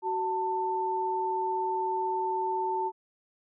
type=tone pair together; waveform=sine; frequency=374.8 / 891 Hz; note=F#4 / A5; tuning=+22 / +22 cents; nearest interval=octave + minor third; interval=1500 cents; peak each=-32 / -28 dBFS; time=0.02-2.92 s; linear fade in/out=50 ms; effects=none